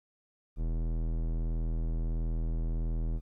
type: tone with low-pass filter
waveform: square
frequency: 40.75 Hz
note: E1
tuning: 19 cents flat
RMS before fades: -31 dBFS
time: 0.56-3.21 s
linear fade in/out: 50 ms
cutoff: 380 Hz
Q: 0.58
effects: 12-bit